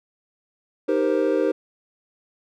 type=chord; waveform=triangle; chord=C minor seventh; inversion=first; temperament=equal with one note detuned; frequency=311.1 / 392 / 469.1 / 523.3 Hz; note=Eb4 / G4 / Bb4 / C5; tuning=0 / 0 / +11 / 0 cents; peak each=-22 dBFS; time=0.88-1.52 s; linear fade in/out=10 ms; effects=none